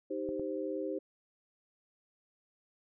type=chord; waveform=sine; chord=C minor; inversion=first; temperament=equal; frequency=311.1 / 392 / 523.3 Hz; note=Eb4 / G4 / C5; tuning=0 / 0 / 0 cents; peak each=-38 dBFS; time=0.1-0.99 s; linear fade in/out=10 ms
type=clicks; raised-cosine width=2 ms; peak=-31 dBFS; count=2; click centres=0.29 / 0.396 s
effects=none